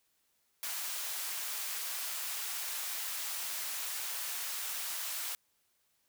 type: high-pass noise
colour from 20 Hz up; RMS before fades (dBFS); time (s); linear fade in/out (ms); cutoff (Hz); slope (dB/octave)
white; -38; 0.63-5.35; 0; 830; 12
effects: white hiss -75 dBFS RMS until 6.08 s